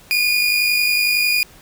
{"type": "tone pair together", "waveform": "30% pulse", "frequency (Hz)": [2436, 2487], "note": ["D#7", "D#7"], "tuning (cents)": [-37, -1], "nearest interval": "unison", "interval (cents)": 36, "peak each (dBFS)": [-13, -21], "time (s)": [0.11, 1.43], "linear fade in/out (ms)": 0, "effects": ["pink hiss -46 dBFS RMS until 1.61 s"]}